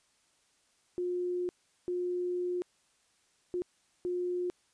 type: tone bursts at uneven times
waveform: sine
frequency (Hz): 357.1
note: F4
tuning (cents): +39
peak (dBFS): -30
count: 4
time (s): 0.98-1.49 / 1.88-2.62 / 3.54-3.62 / 4.05-4.5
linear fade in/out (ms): 0
effects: white hiss -70 dBFS RMS until 4.73 s + resampled to 22050 Hz